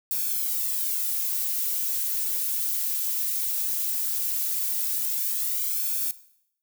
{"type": "noise with flanger", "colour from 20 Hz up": "violet", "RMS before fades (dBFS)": -27, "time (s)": [0.11, 6.11], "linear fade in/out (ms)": 0, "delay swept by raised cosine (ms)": [1, 4.4], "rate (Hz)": 0.17, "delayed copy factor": -0.8, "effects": ["noise-tail reverb RT60 0.7 s tail -17 dB re dry"]}